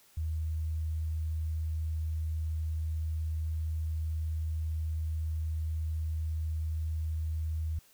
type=tone; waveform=sine; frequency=79.1 Hz; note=D#2; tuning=29 cents sharp; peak=-30 dBFS; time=0.17-7.79 s; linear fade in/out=5 ms; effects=white hiss -62 dBFS RMS until 7.93 s